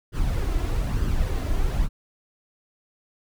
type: noise with flanger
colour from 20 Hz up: brown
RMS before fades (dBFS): -23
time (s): 0.12-1.89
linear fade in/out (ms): 50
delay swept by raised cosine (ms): 0.63 to 3.03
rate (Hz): 1.1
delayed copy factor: +0.5
effects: none